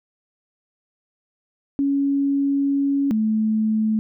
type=tone pair in turn; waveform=sine; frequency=278.9 / 217.6 Hz; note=C#4 / A3; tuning=+11 / -19 cents; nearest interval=major third; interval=430 cents; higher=first; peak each=-17 dBFS; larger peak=neither; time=1.79-3.11 / 3.11-3.99 s; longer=first; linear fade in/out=0 ms; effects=none